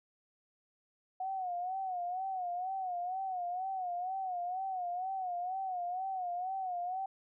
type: tone with vibrato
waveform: sine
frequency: 736 Hz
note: F#5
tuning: 9 cents flat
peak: -34 dBFS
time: 1.2-7.06 s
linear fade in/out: 5 ms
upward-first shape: sine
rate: 2.1 Hz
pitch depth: 86 cents each way
effects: none